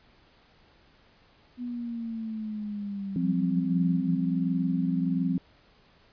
sine exponential sweep, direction down, 246.9 to 164.81 Hz, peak -31 dBFS, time 1.57-4.22 s, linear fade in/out 50 ms
sine chord, F suspended second, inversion none, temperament equal, 174.61 / 196 / 261.6 Hz, F3 / G3 / C4, 0 / 0 / 0 cents, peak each -27 / -31 / -28 dBFS, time 3.16-5.38 s, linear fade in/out 2 ms
effects pink hiss -60 dBFS RMS until 6.12 s + resampled to 11025 Hz

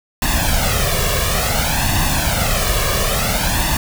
pink noise with flanger, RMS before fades -17 dBFS, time 0.22-3.77 s, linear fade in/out 2 ms, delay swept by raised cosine 1.1 to 1.78 ms, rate 0.57 Hz, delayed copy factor +0.75, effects none

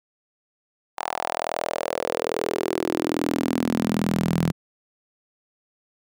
sawtooth tone with high-pass filter sweep, 41.2 Hz, E1, in tune, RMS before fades -25 dBFS, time 0.97-4.52 s, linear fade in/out 20 ms, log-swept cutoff 840 to 160 Hz, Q 3.8, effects none

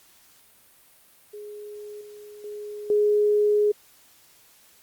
sine tone with level steps, 417.4 Hz, G#4, 9 cents sharp, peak -36 / -41 / -33 / -17 dBFS, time 1.33-3.72 s, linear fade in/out 10 ms, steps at 2.01 / 2.44 / 2.9 s, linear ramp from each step 2 ms, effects white hiss -56 dBFS RMS until 4.82 s + Opus 48 kbps

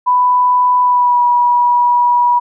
sine tone with pitch glide, 993 to 969.8 Hz, B5 to B5, +9 to -32 cents, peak -8 dBFS, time 0.06-2.4 s, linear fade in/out 20 ms, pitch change -41 cents, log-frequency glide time 0.82-1.23 s, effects none

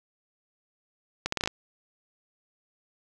accelerating click train, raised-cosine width 0.2 ms, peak -10 dBFS, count 7, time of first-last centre 1.26-1.475 s, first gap 64 ms, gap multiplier 0.76, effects none

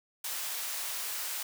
white high-pass noise, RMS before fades -36 dBFS, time 0.24-1.43 s, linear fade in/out 5 ms, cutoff 710 Hz, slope 12 dB/octave, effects none

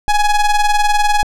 square ring-modulated tone, 420 Hz, G#4, 19 cents sharp, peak -8 dBFS, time 0.08-1.23 s, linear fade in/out 0 ms, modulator 410 Hz, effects low-pass 10000 Hz 12 dB/octave

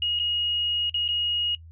sine tone with dropouts, 2880 Hz, F#7, 47 cents flat, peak -22 dBFS, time 0.02-1.55 s, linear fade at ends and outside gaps 2 ms, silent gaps 0.191-0.197 / 0.897-0.942 / 1.08-1.087 s, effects noise-tail reverb RT60 0.1 s tail -22 dB re dry + added 82 Hz sine -43 dBFS peak until 1.71 s

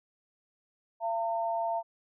sine tone pair together, 680 / 907.7 Hz, F5 / A#5, -46 / -46 cents, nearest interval perfect fourth, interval 500 cents, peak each -30 / -32 dBFS, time 1-1.83 s, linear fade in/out 50 ms, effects none

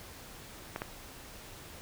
clicks, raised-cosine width 0.5 ms, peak -20 dBFS, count 2, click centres 0.761 / 0.819 s, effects pink hiss -49 dBFS RMS until 1.81 s

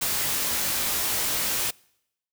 white noise with comb filter, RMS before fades -26 dBFS, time 0.01-1.71 s, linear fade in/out 10 ms, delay 20 ms, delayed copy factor -0.55, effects noise-tail reverb RT60 0.8 s tail -26 dB re dry

